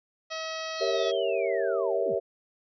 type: harmonic tone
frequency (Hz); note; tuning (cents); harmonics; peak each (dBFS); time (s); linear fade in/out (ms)
641; E5; -49; 1 / 2 / 3 / 4 / 5 / 6 / 7 / 8 / 9; -36 / -39 / -41 / -42 / -43 / -44 / -44 / -45 / -46; 0.3-1.12; 20
type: linear sweep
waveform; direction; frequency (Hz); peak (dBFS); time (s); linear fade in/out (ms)
sine; down; 4411 to 39.5; -37; 0.75-2.16; 50
type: chord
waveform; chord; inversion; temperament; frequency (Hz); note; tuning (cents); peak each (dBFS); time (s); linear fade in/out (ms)
sine; G diminished seventh; none; equal with one note detuned; 392 / 466.2 / 554.4 / 657.4; G4 / Bb4 / Db5 / Fb5; 0 / 0 / 0 / -5; -30; 0.8-2.2; 20
effects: none